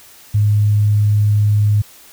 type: tone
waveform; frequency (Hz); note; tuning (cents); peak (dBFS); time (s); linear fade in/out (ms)
sine; 104.4; G#2; +10; -10; 0.34-1.82; 10
effects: white hiss -43 dBFS RMS until 2.12 s